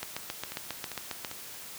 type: two click trains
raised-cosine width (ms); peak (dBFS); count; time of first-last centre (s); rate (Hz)
0.2; -16 / -21; 10 / 3; 0.03-1.248 / 0.52-1.314; 7.39 / 2.52
effects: white hiss -44 dBFS RMS until 1.78 s + high-pass 60 Hz 12 dB/octave